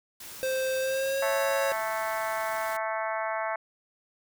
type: noise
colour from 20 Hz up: white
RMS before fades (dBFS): -43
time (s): 0.2-2.77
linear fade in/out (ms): 5
type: tone with pitch glide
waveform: square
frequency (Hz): 523.3 to 549.6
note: C5 to C#5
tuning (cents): 0 to -15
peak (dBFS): -27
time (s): 0.43-1.72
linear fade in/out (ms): 0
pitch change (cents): +85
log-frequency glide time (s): 0.79-1.27
type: harmonic tone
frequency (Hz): 220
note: A3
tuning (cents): 0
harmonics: 3 / 4 / 5 / 6 / 7 / 8 / 9 / 10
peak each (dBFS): -32 / -34 / -36 / -38 / -39 / -40 / -41 / -42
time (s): 1.22-3.56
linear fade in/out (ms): 5
effects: none

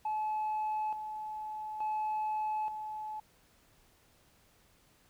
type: tone with tremolo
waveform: sine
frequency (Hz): 859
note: A5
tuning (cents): -42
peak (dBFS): -29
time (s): 0.05-3.2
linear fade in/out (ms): 5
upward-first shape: square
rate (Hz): 0.57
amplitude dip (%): 60
effects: tanh soft clip ceiling -29 dBFS + pink hiss -66 dBFS RMS until 5.09 s

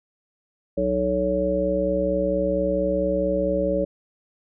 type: harmonic tone with a mistuned harmonic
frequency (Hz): 62.2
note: B1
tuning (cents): +13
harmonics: 1 / 3 / 5 / 7 / 9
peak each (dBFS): -32 / -28 / -28 / -28 / -22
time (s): 0.77-3.85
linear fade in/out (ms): 10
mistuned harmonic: 1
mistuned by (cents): +18
effects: none

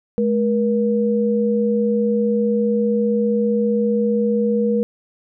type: tone pair together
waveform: sine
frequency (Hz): 212.7 / 477.5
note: G#3 / A#4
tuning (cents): +42 / +42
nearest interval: octave + major second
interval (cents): 1400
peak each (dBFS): -18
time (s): 0.18-4.83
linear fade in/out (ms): 0
effects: none

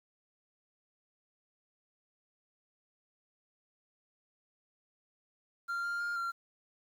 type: tone with pitch steps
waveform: triangle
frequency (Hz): 1388 / 1397 / 1407 / 1377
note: F6 / F6 / F6 / F6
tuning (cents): -11 / 0 / +12 / -25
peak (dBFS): -31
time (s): 5.68-6.32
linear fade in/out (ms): 20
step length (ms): 160
effects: 10-bit

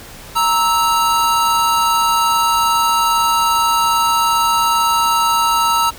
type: tone pair together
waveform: square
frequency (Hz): 932.3 / 1309.7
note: A#5 / E6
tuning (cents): 0 / -12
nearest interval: tritone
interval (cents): 588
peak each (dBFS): -16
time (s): 0.35-5.91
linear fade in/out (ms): 20
effects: pink hiss -36 dBFS RMS until 5.98 s

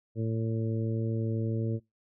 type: harmonic tone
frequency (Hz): 112.3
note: A2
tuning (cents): +36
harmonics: 1 / 2 / 3 / 4 / 5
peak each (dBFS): -29 / -35 / -37 / -38 / -44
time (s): 0.15-1.8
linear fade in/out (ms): 50
effects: noise-tail reverb RT60 0.2 s tail -24 dB re dry

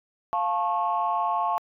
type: chord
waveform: sine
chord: F augmented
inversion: none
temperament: just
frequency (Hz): 698.5 / 873.1 / 1091.3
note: F5 / A5 / C#6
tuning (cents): 0 / -14 / -27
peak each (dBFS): -27 / -26 / -26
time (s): 0.33-1.58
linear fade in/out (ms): 0
effects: tanh soft clip ceiling -15 dBFS

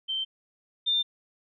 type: tone pair in turn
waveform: sine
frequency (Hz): 3115 / 3602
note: G7 / A7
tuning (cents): -12 / +40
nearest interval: minor third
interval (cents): 252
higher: second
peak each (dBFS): -27 / -22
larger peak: second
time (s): 0.08-0.25 / 0.86-1.03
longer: neither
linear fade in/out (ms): 20
effects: none

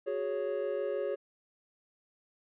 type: chord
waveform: triangle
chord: F# suspended second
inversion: none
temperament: just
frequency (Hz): 370 / 416.2 / 555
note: F#4 / G#4 / C#5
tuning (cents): 0 / +4 / +2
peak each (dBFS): -36 / -33 / -32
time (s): 0.06-1.16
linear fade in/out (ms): 20
effects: resampled to 8000 Hz

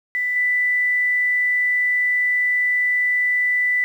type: tone with level steps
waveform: sine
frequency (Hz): 1985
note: B6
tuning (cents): +8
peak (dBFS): -19 / -16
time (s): 0.15-3.84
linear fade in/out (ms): 0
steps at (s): 0.36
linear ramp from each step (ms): 2
effects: 8-bit

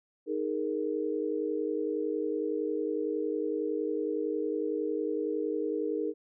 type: chord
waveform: sine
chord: D# suspended fourth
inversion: none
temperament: equal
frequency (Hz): 311.1 / 415.3 / 466.2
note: D#4 / G#4 / A#4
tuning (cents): 0 / 0 / 0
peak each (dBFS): -33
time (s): 0.26-6.14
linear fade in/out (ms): 50
effects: none

